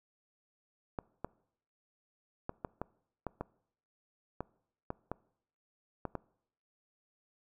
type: clicks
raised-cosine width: 1 ms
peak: -22 dBFS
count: 12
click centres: 0.988 / 1.246 / 2.494 / 2.648 / 2.816 / 3.267 / 3.41 / 4.406 / 4.904 / 5.116 / 6.053 / 6.153 s
effects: noise-tail reverb RT60 0.7 s tail -23 dB re dry